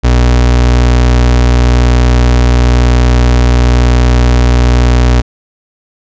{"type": "tone", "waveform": "35% pulse", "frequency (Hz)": 61, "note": "B1", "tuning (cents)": -21, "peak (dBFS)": -3, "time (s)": [0.03, 5.22], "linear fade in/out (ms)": 20, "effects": ["resampled to 16000 Hz"]}